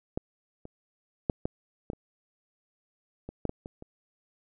clicks, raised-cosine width 2 ms, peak -16 / -29 / -11 / -15 / -18 / -29 / -25 / -15 / -19 / -26 / -30 dBFS, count 11, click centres 0.175 / 0.654 / 1.298 / 1.455 / 1.901 / 1.933 / 3.29 / 3.453 / 3.494 / 3.659 / 3.824 s, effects none

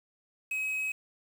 triangle tone with quantisation, 2549 Hz, D#7, 41 cents sharp, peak -28 dBFS, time 0.51-0.92 s, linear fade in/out 5 ms, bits 8, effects none

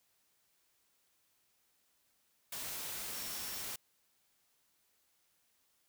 sine tone in noise, 5500 Hz, F8, 27 cents flat, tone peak -50 dBFS, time 3.14-3.62 s, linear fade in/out 5 ms, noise white, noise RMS -42 dBFS, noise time 2.52-3.76 s, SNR -11 dB, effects white hiss -75 dBFS RMS until 5.88 s

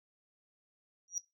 sine tone with exponential growth, 5760 Hz, F#8, 47 cents flat, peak -26 dBFS, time 1.08-1.18 s, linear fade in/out 1 ms, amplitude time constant 20 ms, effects noise-tail reverb RT60 0.2 s tail -21 dB re dry + tanh soft clip ceiling -28 dBFS

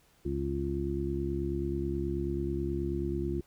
harmonic tone, 69.3 Hz, C#2, in tune, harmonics 1 / 2 / 3 / 4 / 5, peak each -35 / -37 / -39 / -40 / -33 dBFS, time 0.25-3.41 s, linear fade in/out 5 ms, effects pink hiss -65 dBFS RMS until 3.46 s

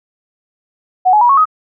sine tone with pitch steps, 740 / 845.1 / 965.2 / 1102.4 / 1259 Hz, F#5 / G#5 / B5 / C#6 / D#6, 0 / +30 / -40 / -10 / +20 cents, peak -6 dBFS, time 1.05-1.455 s, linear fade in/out 20 ms, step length 81 ms, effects none

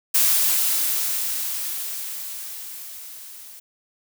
blue noise with level ramp, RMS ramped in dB -17 to -42 dBFS, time 0.14-3.6 s, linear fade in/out 10 ms, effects none

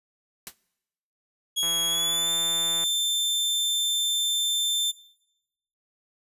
white noise with exponential decay, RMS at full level -32 dBFS, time 0.47-0.55 s, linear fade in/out 0 ms, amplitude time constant 17 ms
sawtooth tone with pitch glide, 3322 to 3560 Hz, G#7 to A7, 0 to +20 cents, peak -20 dBFS, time 1.56-4.92 s, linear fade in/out 20 ms, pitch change +120 cents, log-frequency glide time 1.87-2.31 s
click train, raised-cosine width 0.5 ms, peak -24 dBFS, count 204, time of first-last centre 1.63-2.838 s, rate 168 Hz
effects noise-tail reverb RT60 0.9 s tail -22 dB re dry + resampled to 32000 Hz

